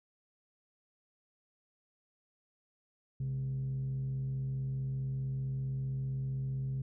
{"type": "tone with frequency modulation", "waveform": "sine", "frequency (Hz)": 133.3, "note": "C3", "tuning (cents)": 33, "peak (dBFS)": -31, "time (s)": [3.2, 6.82], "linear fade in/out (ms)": 5, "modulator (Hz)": 75.4, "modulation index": 0.26, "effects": ["tanh soft clip ceiling -30 dBFS"]}